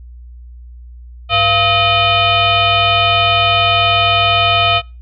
sine tone with frequency modulation, 1864.7 Hz, A#6, in tune, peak -9 dBFS, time 1.29-4.82 s, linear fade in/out 50 ms, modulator 588 Hz, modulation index 2.6, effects noise-tail reverb RT60 0.3 s tail -25 dB re dry + added 60 Hz sine -32 dBFS peak until 5.01 s

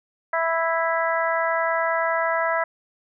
harmonic tone, 329.6 Hz, E4, in tune, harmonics 2 / 3 / 4 / 5 / 6, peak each -24 / -26 / -27 / -28 / -29 dBFS, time 0.33-2.64 s, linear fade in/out 5 ms, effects none

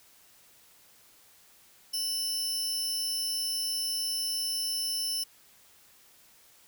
sawtooth tone pair together, 2960 / 5303 Hz, F#7 / E8, 0 / +9 cents, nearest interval minor seventh, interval 1009 cents, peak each -36 / -27 dBFS, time 1.93-5.24 s, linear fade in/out 10 ms, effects white hiss -59 dBFS RMS until 6.67 s

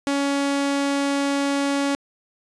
sawtooth tone, 280.3 Hz, C#4, 19 cents sharp, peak -16 dBFS, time 0.07-1.95 s, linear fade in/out 0 ms, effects resampled to 22050 Hz

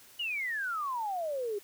sine exponential sweep, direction down, 2960 to 393.1 Hz, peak -31 dBFS, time 0.19-1.59 s, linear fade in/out 10 ms, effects white hiss -56 dBFS RMS until 1.63 s

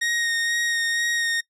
sawtooth tone with vibrato, 1864.7 Hz, A#6, in tune, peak -18 dBFS, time 0.01-1.41 s, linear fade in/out 10 ms, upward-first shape sine, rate 2.1 Hz, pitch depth 16 cents each way, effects noise-tail reverb RT60 0.1 s tail -22 dB re dry + low-pass 9000 Hz 12 dB/octave

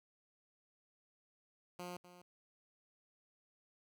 10% pulse tone with echo, 177.9 Hz, F3, 32 cents sharp, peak -36 dBFS, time 1.79-1.97 s, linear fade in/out 5 ms, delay 250 ms, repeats 1, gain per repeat -13 dB, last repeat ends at 2.22 s, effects none

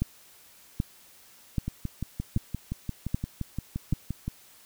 two click trains, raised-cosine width 5 ms, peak -18 / -13 dBFS, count 16 / 6, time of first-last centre 1.68-4.28 / 0.02-3.926 s, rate 5.77 / 1.28 Hz, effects white hiss -55 dBFS RMS until 4.65 s

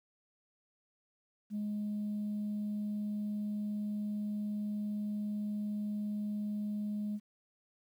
sine tone, 208.7 Hz, G#3, 9 cents sharp, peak -32 dBFS, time 1.5-7.2 s, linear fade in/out 50 ms, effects tanh soft clip ceiling -31 dBFS + 11-bit

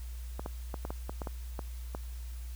clicks, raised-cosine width 1 ms, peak -23 dBFS, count 10, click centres 0.395 / 0.461 / 0.742 / 0.851 / 0.905 / 1.095 / 1.218 / 1.272 / 1.592 / 1.949 s, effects added 60 Hz sine -38 dBFS peak until 2.55 s + white hiss -56 dBFS RMS until 2.55 s

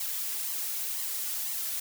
blue noise with flanger, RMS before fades -33 dBFS, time 0-1.8 s, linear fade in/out 5 ms, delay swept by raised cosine 0.96 to 3.56 ms, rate 2 Hz, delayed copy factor +0.65, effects none

